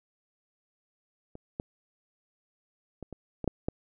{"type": "clicks", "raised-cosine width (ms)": 2, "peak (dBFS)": [-30, -19, -26, -27, -20, -12, -15], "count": 7, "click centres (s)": [1.354, 1.599, 3.027, 3.127, 3.443, 3.477, 3.685], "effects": []}